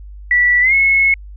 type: tone with pitch glide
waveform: sine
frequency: 1957 to 2184 Hz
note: B6 to C#7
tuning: -16 to -26 cents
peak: -9 dBFS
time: 0.31-1.14 s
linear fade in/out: 2 ms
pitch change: +190 cents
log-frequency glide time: 0.61-0.74 s
effects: added 50 Hz sine -31 dBFS peak until 1.36 s